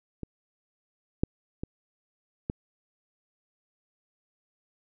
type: clicks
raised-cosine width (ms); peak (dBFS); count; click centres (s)
3; -22 / -10 / -20 / -16; 4; 0.233 / 1.235 / 1.635 / 2.499
effects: none